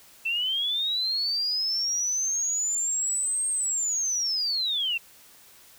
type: linear two-way sweep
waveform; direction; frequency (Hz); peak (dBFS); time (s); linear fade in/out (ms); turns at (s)
sine; up then down; 2649 to 8510 to 2649; -24; 0.25-4.98; 10; 3.49
effects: white hiss -53 dBFS RMS until 5.78 s